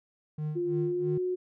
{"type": "tone with tremolo", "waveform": "triangle", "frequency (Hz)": 152.4, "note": "D#3", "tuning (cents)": -36, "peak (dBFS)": -27, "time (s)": [0.38, 1.18], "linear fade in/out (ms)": 5, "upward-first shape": "sine", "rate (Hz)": 3, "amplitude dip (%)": 90}
{"type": "tone with pitch glide", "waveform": "sine", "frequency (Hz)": [349.7, 364.8], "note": ["F4", "F#4"], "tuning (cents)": [2, -24], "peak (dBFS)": -27, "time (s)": [0.55, 1.36], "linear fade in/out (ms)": 20, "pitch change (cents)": 74, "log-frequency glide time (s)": [0.82, 1.19]}
{"effects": []}